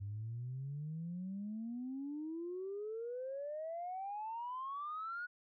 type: exponential sweep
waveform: sine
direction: up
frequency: 98 to 1472 Hz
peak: -39 dBFS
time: 0-5.27 s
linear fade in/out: 20 ms
effects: tanh soft clip ceiling -35 dBFS